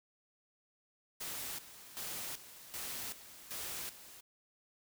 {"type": "noise with tremolo", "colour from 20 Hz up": "white", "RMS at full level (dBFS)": -42, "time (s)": [1.2, 4.21], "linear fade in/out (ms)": 10, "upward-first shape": "square", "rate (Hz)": 1.3, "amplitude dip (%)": 75, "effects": []}